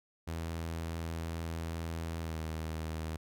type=tone with pitch glide; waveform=sawtooth; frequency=82.41 to 79.65 Hz; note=E2 to D#2; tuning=0 to +41 cents; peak=-32 dBFS; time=0.27-3.17 s; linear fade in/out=10 ms; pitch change=-59 cents; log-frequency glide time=2.18-2.39 s; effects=none